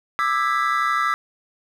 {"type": "chord", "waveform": "triangle", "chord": "E dominant seventh", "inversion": "third", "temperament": "just", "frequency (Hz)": [1186.7, 1318.5, 1648.1, 1977.8], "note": ["D6", "E6", "G#6", "B6"], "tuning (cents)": [18, 0, -14, 2], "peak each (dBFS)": [-21, -20, -26, -25], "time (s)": [0.19, 1.14], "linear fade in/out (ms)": 0, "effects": []}